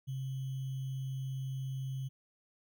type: tone with sample-and-hold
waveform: sine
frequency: 132.8 Hz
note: C3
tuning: 26 cents sharp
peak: -35 dBFS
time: 0.07-2.09 s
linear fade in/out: 20 ms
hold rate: 3150 Hz
effects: none